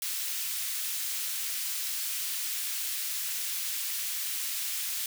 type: high-pass noise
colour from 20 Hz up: white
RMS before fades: -33 dBFS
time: 0.02-5.06 s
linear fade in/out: 2 ms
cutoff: 2100 Hz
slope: 12 dB/octave
effects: none